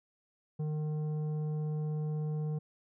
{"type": "tone with tanh clipping", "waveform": "sine", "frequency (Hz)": 152.7, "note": "D#3", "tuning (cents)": -32, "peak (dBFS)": -33, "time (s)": [0.59, 2.59], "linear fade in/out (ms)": 10, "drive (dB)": 9, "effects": []}